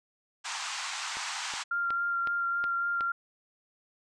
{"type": "band-pass noise", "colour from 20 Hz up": "pink", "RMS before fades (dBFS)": -36, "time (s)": [0.44, 1.64], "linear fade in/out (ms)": 20, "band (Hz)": [820, 8100], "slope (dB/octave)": 48}
{"type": "click train", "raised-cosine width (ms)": 0.3, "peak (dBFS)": -22, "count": 6, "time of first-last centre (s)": [1.17, 3.008], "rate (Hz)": 2.72}
{"type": "tone with vibrato", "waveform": "sine", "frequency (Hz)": 1389, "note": "F6", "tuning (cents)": -10, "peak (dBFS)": -27, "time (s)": [1.71, 3.12], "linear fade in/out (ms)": 5, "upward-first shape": "sine", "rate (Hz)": 3.6, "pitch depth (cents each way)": 13}
{"effects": []}